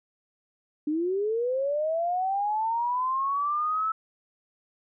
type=linear sweep; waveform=sine; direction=up; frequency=292 to 1318 Hz; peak=-24 dBFS; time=0.87-3.92 s; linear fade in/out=5 ms; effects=none